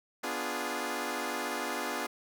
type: chord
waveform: 10% pulse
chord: B diminished seventh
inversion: none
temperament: equal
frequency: 246.9 / 293.7 / 349.2 / 415.3 Hz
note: B3 / D4 / F4 / Ab4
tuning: 0 / 0 / 0 / 0 cents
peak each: -30 dBFS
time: 0.23-2.07 s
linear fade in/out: 10 ms
effects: none